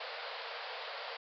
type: band-pass noise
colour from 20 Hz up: pink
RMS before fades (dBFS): -43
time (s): 0-1.17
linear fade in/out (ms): 5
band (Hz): 460 to 4900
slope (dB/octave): 96
effects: none